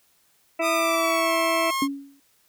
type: harmonic tone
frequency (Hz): 329.6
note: E4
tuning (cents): 0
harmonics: 1 / 2 / 3 / 4 / 6 / 7 / 8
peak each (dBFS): -29 / -24 / -35 / -34 / -35 / -34 / -33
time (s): 0.59-1.71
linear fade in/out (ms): 10
type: tone with pitch glide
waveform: sawtooth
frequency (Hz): 1221 to 1075.3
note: D#6 to C6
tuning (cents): -33 to +47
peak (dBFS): -20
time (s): 0.61-1.88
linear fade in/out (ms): 50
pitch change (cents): -220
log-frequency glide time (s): 0.72-1.34
type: tone with exponential decay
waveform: sine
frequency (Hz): 278.8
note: C#4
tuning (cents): +10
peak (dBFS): -18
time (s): 1.82-2.2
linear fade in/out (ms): 2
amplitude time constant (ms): 82
effects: white hiss -63 dBFS RMS until 2.48 s